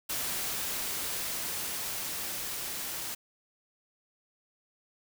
white noise with level ramp, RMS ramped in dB -33 to -37 dBFS, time 0.09-3.15 s, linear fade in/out 10 ms, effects none

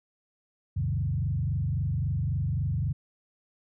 sine tone with frequency modulation, 113.9 Hz, A#2, 40 cents flat, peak -25 dBFS, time 0.76-2.93 s, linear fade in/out 10 ms, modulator 23.7 Hz, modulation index 1.7, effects none

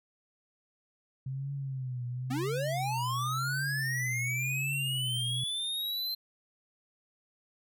sine tone with vibrato, 130.8 Hz, C3, in tune, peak -33 dBFS, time 1.26-5.44 s, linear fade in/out 5 ms, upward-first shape triangle, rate 0.94 Hz, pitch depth 130 cents each way
square linear sweep, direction up, 235.7 to 4133 Hz, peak -32 dBFS, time 2.3-6.15 s, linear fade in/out 10 ms
effects none

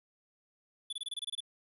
square tone bursts, 3460 Hz, A7, 30 cents flat, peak -36 dBFS, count 10, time 0.9-1.405 s, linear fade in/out 5 ms, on 28 ms, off 25 ms, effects resampled to 32000 Hz + 12-bit

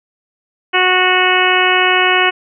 harmonic tone, 367.4 Hz, F#4, 12 cents flat, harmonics 1 / 2 / 3 / 4 / 5 / 6 / 7 / 8, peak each -18 / -18 / -18 / -18 / -18 / -18 / -18 / -18 dBFS, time 0.73-2.31 s, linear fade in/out 20 ms, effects none

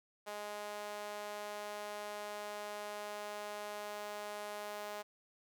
sawtooth tone with high-pass filter, 207.7 Hz, G#3, in tune, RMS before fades -44 dBFS, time 0.26-5.03 s, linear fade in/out 20 ms, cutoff 640 Hz, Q 1.8, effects none

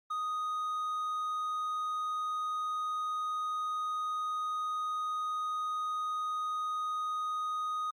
triangle tone, 1244.5 Hz, D#6, in tune, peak -30 dBFS, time 0.1-7.91 s, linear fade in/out 10 ms, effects Opus 48 kbps

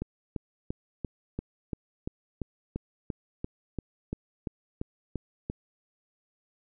click train, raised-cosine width 3 ms, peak -19 dBFS, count 17, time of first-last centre 0.02-5.499 s, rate 2.92 Hz, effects none

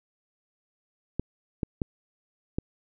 clicks, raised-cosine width 3 ms, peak -14 dBFS, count 4, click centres 1.196 / 1.632 / 1.818 / 2.585 s, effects none

